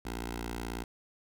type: tone with notch filter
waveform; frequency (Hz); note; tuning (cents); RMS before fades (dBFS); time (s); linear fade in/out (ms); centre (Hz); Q
10% pulse; 58.4; A#1; +4; -38; 0.05-0.84; 5; 140; 0.87
effects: none